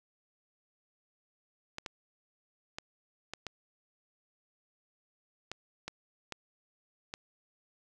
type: clicks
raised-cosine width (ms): 0.2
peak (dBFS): -21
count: 9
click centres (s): 1.784 / 1.862 / 2.785 / 3.336 / 3.467 / 5.516 / 5.88 / 6.323 / 7.139
effects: none